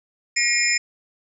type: tone cluster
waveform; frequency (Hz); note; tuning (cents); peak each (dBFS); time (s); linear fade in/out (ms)
sine; 1906 / 2166 / 2417 / 5180 / 7140; A#6 / C#7 / D7 / E8 / A8; +38 / -41 / +49 / -31 / +24; -24; 0.36-0.78; 10
effects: none